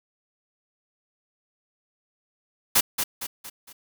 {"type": "noise with echo", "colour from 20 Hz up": "white", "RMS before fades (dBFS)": -18, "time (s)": [2.75, 2.81], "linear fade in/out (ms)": 10, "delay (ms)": 230, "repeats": 4, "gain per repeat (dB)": -7, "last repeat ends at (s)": 3.73, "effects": []}